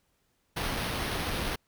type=noise with sample-and-hold; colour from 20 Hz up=pink; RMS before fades=-32 dBFS; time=0.56-1.56 s; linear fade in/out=10 ms; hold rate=7350 Hz; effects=pink hiss -73 dBFS RMS until 1.67 s